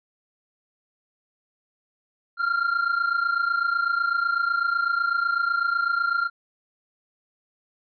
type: tone pair together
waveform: triangle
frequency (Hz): 1368.9 / 1396.9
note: F6 / F6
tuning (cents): -35 / 0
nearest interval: unison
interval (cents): 35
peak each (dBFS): -24 / -21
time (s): 2.37-6.3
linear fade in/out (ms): 50
effects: resampled to 11025 Hz